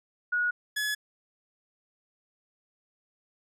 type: tone pair in turn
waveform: sine / sawtooth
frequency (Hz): 1454 / 1699.8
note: F#6 / G#6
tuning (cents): -31 / +40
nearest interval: minor third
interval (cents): 271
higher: second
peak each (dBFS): -24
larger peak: neither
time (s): 0.32-0.51 / 0.76-0.95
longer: neither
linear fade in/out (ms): 10
effects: resampled to 32000 Hz